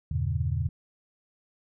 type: chord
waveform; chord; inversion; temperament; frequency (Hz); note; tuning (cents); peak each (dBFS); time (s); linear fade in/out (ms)
sine; E diminished seventh; none; just; 82.41 / 98.89 / 118.67 / 142.4; E2 / G2 / Bb2 / Db3; 0 / +16 / +31 / +47; -29 / -32 / -31 / -31; 0.11-0.69; 5
effects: none